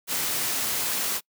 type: noise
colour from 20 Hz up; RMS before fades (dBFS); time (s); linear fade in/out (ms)
white; -27; 0.07-1.21; 50
effects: noise-tail reverb RT60 0.1 s tail -26 dB re dry + high-pass 100 Hz 12 dB/octave